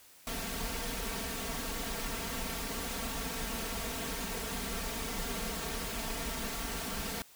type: noise with comb filter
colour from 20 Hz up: pink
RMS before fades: -37 dBFS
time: 0.27-7.22 s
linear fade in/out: 0 ms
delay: 4.4 ms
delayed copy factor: +0.85
effects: white hiss -58 dBFS RMS until 7.35 s